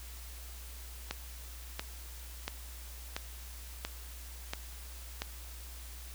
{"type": "click train", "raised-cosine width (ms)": 0.2, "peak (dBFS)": -17, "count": 7, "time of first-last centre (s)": [1.11, 5.22], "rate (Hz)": 1.46, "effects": ["added 60 Hz sine -45 dBFS peak until 6.14 s", "white hiss -51 dBFS RMS until 6.14 s"]}